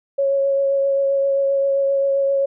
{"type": "tone with vibrato", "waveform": "sine", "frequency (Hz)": 551, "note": "C#5", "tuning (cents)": -11, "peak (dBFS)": -15, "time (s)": [0.18, 2.46], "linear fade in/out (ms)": 10, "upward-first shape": "triangle", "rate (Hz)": 7.6, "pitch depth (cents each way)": 15, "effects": []}